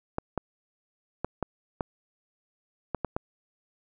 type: clicks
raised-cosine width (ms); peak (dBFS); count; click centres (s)
1; -14; 8; 0.184 / 0.377 / 1.246 / 1.427 / 1.808 / 2.947 / 3.047 / 3.165
effects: none